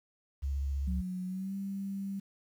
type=tone with vibrato; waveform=sine; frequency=69.3 Hz; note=C#2; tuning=in tune; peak=-30 dBFS; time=0.42-1.02 s; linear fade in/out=20 ms; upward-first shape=sine; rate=15 Hz; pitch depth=31 cents each way
type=tone with pitch glide; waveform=sine; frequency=183.2 to 196.35 Hz; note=F#3 to G3; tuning=-17 to +3 cents; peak=-34 dBFS; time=0.87-2.2 s; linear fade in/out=10 ms; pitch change=+120 cents; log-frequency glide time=1.26-1.55 s
effects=10-bit